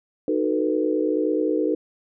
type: chord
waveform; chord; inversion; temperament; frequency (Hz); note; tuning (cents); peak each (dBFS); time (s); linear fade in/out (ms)
sine; B dominant seventh; first; just; 308.7 / 370.4 / 444.5 / 493.9; D#4 / F#4 / A4 / B4; -14 / +2 / +18 / 0; -23 / -27 / -25 / -26; 0.28-1.75; 2
effects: none